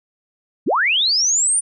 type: linear sweep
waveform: sine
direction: up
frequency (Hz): 125.4 to 9380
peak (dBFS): -14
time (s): 0.66-1.61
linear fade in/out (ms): 20
effects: none